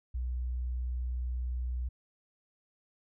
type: tone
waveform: sine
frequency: 61.74 Hz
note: B1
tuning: in tune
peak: -31 dBFS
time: 0.14-1.89 s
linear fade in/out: 10 ms
effects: none